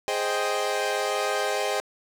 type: chord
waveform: sawtooth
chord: Ab major seventh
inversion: none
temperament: equal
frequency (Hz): 415.3 / 523.3 / 622.3 / 784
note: Ab4 / C5 / Eb5 / G5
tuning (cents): 0 / 0 / 0 / 0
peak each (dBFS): -26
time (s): 0.08-1.8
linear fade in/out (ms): 0
effects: low-pass 10000 Hz 12 dB/octave + 8-bit